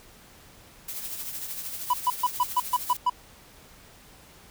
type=noise with tremolo; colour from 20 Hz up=blue; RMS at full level=-33 dBFS; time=0.88-2.97 s; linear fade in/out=5 ms; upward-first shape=triangle; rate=13 Hz; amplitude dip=55%
type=tone bursts; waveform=triangle; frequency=987.8 Hz; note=B5; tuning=in tune; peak=-17 dBFS; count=8; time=1.9-3.098 s; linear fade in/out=5 ms; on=36 ms; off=130 ms
effects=pink hiss -52 dBFS RMS until 4.5 s